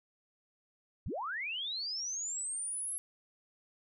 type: linear sweep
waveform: sine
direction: up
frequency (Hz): 38.5 to 11175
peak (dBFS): -35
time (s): 1.06-2.98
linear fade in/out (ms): 0
effects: none